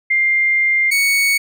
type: tone pair in turn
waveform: sine / 40% pulse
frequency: 2100 / 2225 Hz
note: C7 / C#7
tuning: +6 / +6 cents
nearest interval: minor second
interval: 100 cents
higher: second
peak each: -12 dBFS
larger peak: neither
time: 0.1-0.91 / 0.91-1.38 s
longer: first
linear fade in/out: 10 ms
effects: none